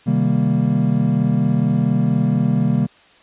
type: chord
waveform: triangle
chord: C minor seventh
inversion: none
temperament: equal with one note detuned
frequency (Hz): 131.34 / 155.56 / 196 / 233.1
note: C3 / Eb3 / G3 / Bb3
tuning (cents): +7 / 0 / 0 / 0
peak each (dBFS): -18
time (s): 0.06-2.87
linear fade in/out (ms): 20
effects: white hiss -50 dBFS RMS until 3.22 s + resampled to 8000 Hz